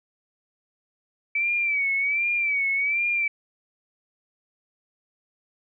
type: tone with vibrato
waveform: sine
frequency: 2298 Hz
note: D7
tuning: 38 cents flat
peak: -21 dBFS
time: 1.35-3.28 s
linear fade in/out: 5 ms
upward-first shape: sine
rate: 1.3 Hz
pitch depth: 83 cents each way
effects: none